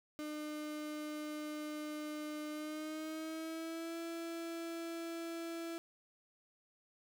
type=tone with pitch glide; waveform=35% pulse; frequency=302.2 to 333.4 Hz; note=D4 to E4; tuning=+50 to +20 cents; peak=-39 dBFS; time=0.19-5.78 s; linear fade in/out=0 ms; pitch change=+170 cents; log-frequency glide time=2.5-3.98 s; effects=none